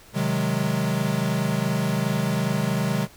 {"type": "chord", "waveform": "square", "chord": "Ab dominant seventh", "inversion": "first", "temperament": "equal", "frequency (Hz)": [130.81, 155.56, 185, 207.7], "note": ["C3", "Eb3", "Gb3", "Ab3"], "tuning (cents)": [0, 0, 0, 0], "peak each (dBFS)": -28, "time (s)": [0.13, 3.08], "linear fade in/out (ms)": 50, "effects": ["pink hiss -50 dBFS RMS until 3.16 s"]}